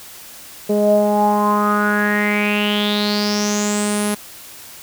sawtooth tone with low-pass filter sweep, 207.7 Hz, G#3, in tune, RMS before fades -17 dBFS, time 0.69-4.15 s, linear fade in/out 10 ms, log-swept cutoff 510 to 11000 Hz, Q 7.9, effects white hiss -38 dBFS RMS until 4.82 s

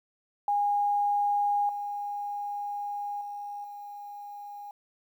sine tone with level steps, 818 Hz, G#5, 26 cents flat, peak -23 / -31 / -35 / -39 dBFS, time 0.48-4.71 s, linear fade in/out 2 ms, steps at 1.69 / 3.21 / 3.64 s, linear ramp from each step 2 ms, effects 10-bit

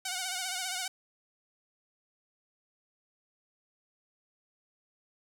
5% pulse tone with vibrato, 740 Hz, F#5, in tune, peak -21 dBFS, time 0.05-0.88 s, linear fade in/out 5 ms, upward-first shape sine, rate 15 Hz, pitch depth 60 cents each way, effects none

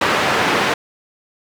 white band-pass noise, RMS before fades -17 dBFS, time 0.01-0.74 s, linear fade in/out 5 ms, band 150 to 1900 Hz, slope 12 dB/octave, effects none

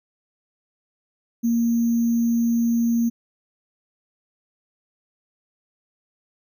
sine tone with sample-and-hold, 233.1 Hz, A#3, in tune, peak -17 dBFS, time 1.43-3.1 s, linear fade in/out 20 ms, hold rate 6300 Hz, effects none

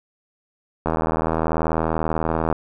click train, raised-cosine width 1 ms, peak -7 dBFS, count 135, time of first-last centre 0.86-2.527 s, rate 80.4 Hz, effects none

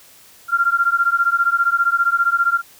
sine beating tone pair, 1378 / 1393 Hz, F6 / F6, -24 / -5 cents, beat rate 15 Hz, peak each -17 dBFS, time 0.48-2.62 s, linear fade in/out 50 ms, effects white hiss -47 dBFS RMS until 2.79 s

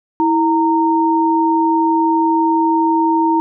sine tone pair together, 326.1 / 923 Hz, E4 / A#5, -19 / -17 cents, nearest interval octave + tritone, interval 1802 cents, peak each -14 dBFS, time 0.2-3.4 s, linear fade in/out 0 ms, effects none

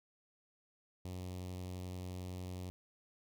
sawtooth tone with notch filter, 91.2 Hz, F#2, 24 cents flat, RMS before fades -44 dBFS, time 1.05-2.7 s, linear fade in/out 0 ms, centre 1500 Hz, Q 0.83, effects none

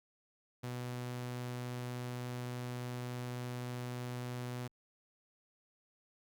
sawtooth tone, 123.47 Hz, B2, in tune, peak -35 dBFS, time 0.63-4.68 s, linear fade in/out 10 ms, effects Opus 48 kbps

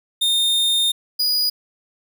45% pulse tone pair in turn, 3650 / 4916 Hz, A#7 / D#8, -37 / -22 cents, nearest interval perfect fourth, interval 515 cents, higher second, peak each -16 dBFS, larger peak neither, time 0.21-0.92 / 1.19-1.5 s, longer first, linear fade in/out 10 ms, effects none

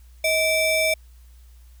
square ring-modulated tone, 1480 Hz, F#6, in tune, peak -16 dBFS, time 0.24-0.94 s, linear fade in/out 5 ms, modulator 845 Hz, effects added 60 Hz sine -45 dBFS peak until 1.8 s + white hiss -61 dBFS RMS until 1.8 s

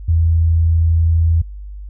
sine tone, 82.41 Hz, E2, in tune, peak -10 dBFS, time 0.08-1.42 s, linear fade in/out 10 ms, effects added 50 Hz sine -28 dBFS peak until 1.89 s

